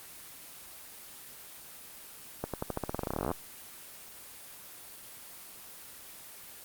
accelerating click train, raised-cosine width 1 ms, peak -17 dBFS, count 23, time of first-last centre 2.44-3.314 s, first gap 97 ms, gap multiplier 0.9, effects white hiss -48 dBFS RMS until 6.64 s + Opus 24 kbps

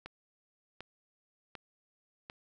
click train, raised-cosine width 0.3 ms, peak -27 dBFS, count 4, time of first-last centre 0.06-2.299 s, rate 1.34 Hz, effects none

